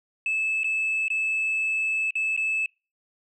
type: tone with dropouts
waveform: sine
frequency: 2613 Hz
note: E7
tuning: 16 cents flat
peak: -21 dBFS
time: 0.26-2.66 s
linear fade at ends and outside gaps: 2 ms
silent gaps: 0.634-0.643 / 1.082-1.102 / 2.107-2.154 / 2.365-2.375 s
effects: noise-tail reverb RT60 0.3 s tail -26 dB re dry + tanh soft clip ceiling -20 dBFS